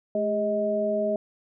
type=tone cluster; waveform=sine; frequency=213.9 / 404.7 / 630 Hz; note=A3 / G#4 / D#5; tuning=-49 / -45 / +21 cents; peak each=-30 / -30 / -24 dBFS; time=0.15-1.16 s; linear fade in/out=2 ms; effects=none